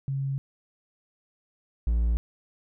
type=tone pair in turn; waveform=sine / triangle; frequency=136.6 / 57.43 Hz; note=C#3 / A#1; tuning=-25 / -25 cents; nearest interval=octave + minor third; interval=1500 cents; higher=first; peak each=-26 / -19 dBFS; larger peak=second; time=0.08-0.38 / 1.87-2.17 s; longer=neither; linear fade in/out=0 ms; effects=none